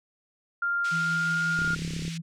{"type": "tone with pitch glide", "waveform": "sine", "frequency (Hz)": [1396.9, 1412.3], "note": ["F6", "F6"], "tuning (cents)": [0, 19], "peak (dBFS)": -24, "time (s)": [0.62, 1.75], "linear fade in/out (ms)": 5, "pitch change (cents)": 19, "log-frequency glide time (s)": [0.93, 1.4]}
{"type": "band-pass noise", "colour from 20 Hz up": "pink", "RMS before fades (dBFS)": -42, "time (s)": [0.84, 2.18], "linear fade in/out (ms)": 10, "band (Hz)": [2000, 7500], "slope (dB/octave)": 24}
{"type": "tone with tremolo", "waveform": "sine", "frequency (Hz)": 165.2, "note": "E3", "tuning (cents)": 4, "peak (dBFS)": -30, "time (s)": [0.91, 2.22], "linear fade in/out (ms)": 20, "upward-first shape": "triangle", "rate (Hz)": 5.5, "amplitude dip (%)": 30}
{"type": "click train", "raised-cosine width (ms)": 3, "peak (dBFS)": -24, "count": 18, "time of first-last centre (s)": [1.59, 2.08], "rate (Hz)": 34.7}
{"effects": []}